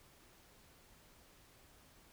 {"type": "silence", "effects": ["pink hiss -64 dBFS RMS until 2.12 s"]}